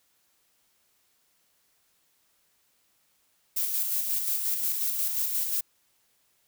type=noise with tremolo; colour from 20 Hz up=violet; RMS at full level=-27 dBFS; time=3.56-5.61 s; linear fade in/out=10 ms; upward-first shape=square; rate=5.6 Hz; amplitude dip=35%; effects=white hiss -69 dBFS RMS until 6.47 s